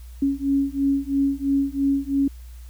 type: beating tone pair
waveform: sine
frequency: 275.3 / 278.3 Hz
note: C#4 / C#4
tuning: -12 / +7 cents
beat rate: 3 Hz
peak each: -22 dBFS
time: 0.22-2.28 s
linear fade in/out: 5 ms
effects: added 60 Hz sine -37 dBFS peak until 2.69 s + white hiss -55 dBFS RMS until 2.69 s